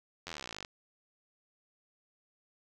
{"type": "slowing click train", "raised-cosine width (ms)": 0.2, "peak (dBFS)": -23, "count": 25, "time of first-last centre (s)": [0.27, 0.649], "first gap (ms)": 11, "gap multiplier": 1.03, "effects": []}